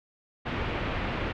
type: low-pass noise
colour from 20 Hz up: pink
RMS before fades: -31 dBFS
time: 0.45-1.33 s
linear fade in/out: 20 ms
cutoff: 3000 Hz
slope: 24 dB/octave
effects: none